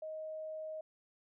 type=tone; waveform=sine; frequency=627 Hz; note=D#5; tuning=13 cents sharp; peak=-40 dBFS; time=0.02-0.81 s; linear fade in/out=5 ms; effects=none